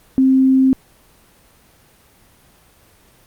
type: tone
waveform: sine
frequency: 263.6 Hz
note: C4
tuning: 13 cents sharp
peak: -9 dBFS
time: 0.18-0.73 s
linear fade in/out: 0 ms
effects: pink hiss -51 dBFS RMS until 3.26 s + Opus 24 kbps